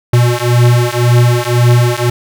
square beating tone pair, 120 / 121.9 Hz, B2 / B2, -49 / -22 cents, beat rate 1.9 Hz, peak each -11 dBFS, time 0.13-2.1 s, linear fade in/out 5 ms, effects none

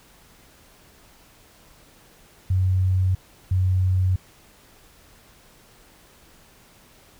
sine tone pair in turn, 93.1 / 92.69 Hz, F#2 / F#2, +11 / +4 cents, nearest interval unison, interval 7 cents, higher first, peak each -17 dBFS, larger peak neither, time 2.5-3.15 / 3.51-4.16 s, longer neither, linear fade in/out 5 ms, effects pink hiss -53 dBFS RMS until 7.19 s

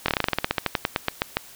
slowing click train, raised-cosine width 0.3 ms, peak -4 dBFS, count 20, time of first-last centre 0.06-1.37 s, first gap 23 ms, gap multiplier 1.11, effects white hiss -46 dBFS RMS until 1.55 s

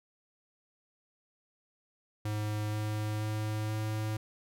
square tone with pitch steps, 106 / 106.74 / 107.48 / 108.23 Hz, G#2 / G#2 / A2 / A2, +36 / +48 / -40 / -28 cents, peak -32 dBFS, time 2.25-4.17 s, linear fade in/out 5 ms, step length 480 ms, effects none

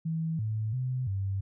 sine tone with pitch steps, 162 / 108.8 / 127.9 / 97.5 Hz, E3 / A2 / C3 / G2, -30 / -19 / -39 / -9 cents, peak -28 dBFS, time 0.05-1.41 s, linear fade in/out 10 ms, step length 340 ms, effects none

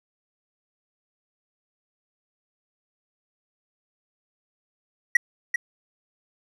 triangle tone with echo, 1923 Hz, B6, 47 cents flat, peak -10 dBFS, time 5.15-5.17 s, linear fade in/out 5 ms, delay 390 ms, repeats 1, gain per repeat -8 dB, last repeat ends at 5.56 s, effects none

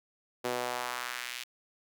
sawtooth tone with high-pass filter sweep, 123.2 Hz, B2, 4 cents flat, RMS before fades -36 dBFS, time 0.44-1.44 s, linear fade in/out 10 ms, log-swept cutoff 410 to 2800 Hz, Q 1.4, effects none

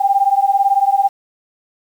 sine beating tone pair, 784 / 802 Hz, G5 / G5, 0 / +39 cents, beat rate 18 Hz, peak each -14 dBFS, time 0-1.09 s, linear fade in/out 10 ms, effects 7-bit

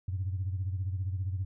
sine beating tone pair, 92.5 / 107.5 Hz, F#2 / A2, 0 / -40 cents, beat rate 15 Hz, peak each -30 / -37 dBFS, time 0.08-1.45 s, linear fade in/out 5 ms, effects tanh soft clip ceiling -24 dBFS

